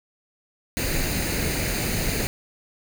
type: noise with comb filter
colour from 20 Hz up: pink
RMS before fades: -25 dBFS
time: 0.77-2.27 s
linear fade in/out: 0 ms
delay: 0.45 ms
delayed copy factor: +0.6
effects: none